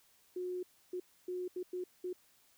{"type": "tone bursts at uneven times", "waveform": "sine", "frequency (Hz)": 362.6, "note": "F#4", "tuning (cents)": -35, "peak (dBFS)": -36, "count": 6, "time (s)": [[0.36, 0.63], [0.93, 1], [1.28, 1.48], [1.56, 1.63], [1.73, 1.84], [2.04, 2.13]], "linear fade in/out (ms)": 5, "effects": ["white hiss -68 dBFS RMS until 2.57 s"]}